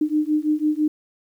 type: beating tone pair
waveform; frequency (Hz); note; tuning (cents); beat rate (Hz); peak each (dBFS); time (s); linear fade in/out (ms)
sine; 301.3 / 307.3; D4 / D#4; +44 / -21; 6; -21; 0.01-0.88; 5
effects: 9-bit